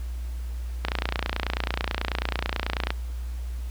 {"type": "click train", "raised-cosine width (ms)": 0.3, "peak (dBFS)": -9, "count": 61, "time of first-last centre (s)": [0.85, 2.905], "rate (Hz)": 29.2, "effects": ["added 60 Hz sine -29 dBFS peak until 3.7 s", "pink hiss -51 dBFS RMS until 3.7 s"]}